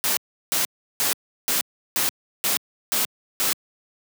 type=noise bursts; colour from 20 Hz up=white; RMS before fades=-22 dBFS; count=8; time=0.04-3.53 s; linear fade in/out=0 ms; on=130 ms; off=350 ms; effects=high-pass 150 Hz 12 dB/octave

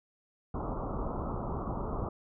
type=low-pass noise; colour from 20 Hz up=pink; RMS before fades=-35 dBFS; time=0.54-2.09 s; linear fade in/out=5 ms; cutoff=1300 Hz; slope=96 dB/octave; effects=none

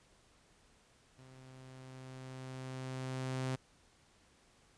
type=tone with level ramp; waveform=sawtooth; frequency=130.2 Hz; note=C3; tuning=8 cents flat; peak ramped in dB=-52 to -30 dBFS; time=1.18-3.56 s; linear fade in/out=10 ms; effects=pink hiss -67 dBFS RMS until 4.77 s + resampled to 22050 Hz

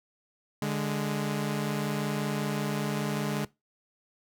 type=tone pair together; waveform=sawtooth; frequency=146.83 / 207.6 Hz; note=D3 / G#3; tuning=0 / 0 cents; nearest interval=tritone; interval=600 cents; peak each=-27 / -27 dBFS; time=0.62-3.45 s; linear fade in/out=2 ms; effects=noise-tail reverb RT60 0.2 s tail -20 dB re dry

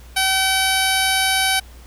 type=tone with low-pass filter; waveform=10% pulse; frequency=765 Hz; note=G5; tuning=42 cents flat; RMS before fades=-18 dBFS; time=0.16-1.6 s; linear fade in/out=10 ms; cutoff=10000 Hz; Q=2.2; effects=added 60 Hz sine -39 dBFS peak until 1.86 s + pink hiss -48 dBFS RMS until 1.86 s

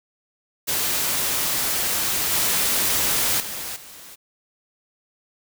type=noise with level steps; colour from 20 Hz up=white; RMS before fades=-23 / -21 / -31 / -42 dBFS; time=0.67-4.16 s; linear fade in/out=20 ms; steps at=2.32 / 3.4 / 3.76 s; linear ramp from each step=2 ms; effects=none

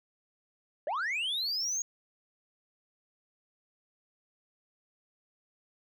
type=linear sweep; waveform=sine; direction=up; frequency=533 to 6680 Hz; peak=-27 dBFS; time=0.87-1.82 s; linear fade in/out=2 ms; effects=tanh soft clip ceiling -29 dBFS

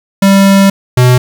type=tone pair in turn; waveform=square; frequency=196 / 125.2 Hz; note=G3 / B2; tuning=0 / +24 cents; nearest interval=minor sixth; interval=776 cents; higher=first; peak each=-4 dBFS; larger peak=neither; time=0.22-0.7 / 0.97-1.18 s; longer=first; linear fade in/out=5 ms; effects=7-bit

